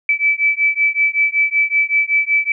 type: beating tone pair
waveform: sine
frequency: 2306 / 2311.3 Hz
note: D7 / D7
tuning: -32 / -28 cents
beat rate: 5.3 Hz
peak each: -16 dBFS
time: 0.09-2.52 s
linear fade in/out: 2 ms
effects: none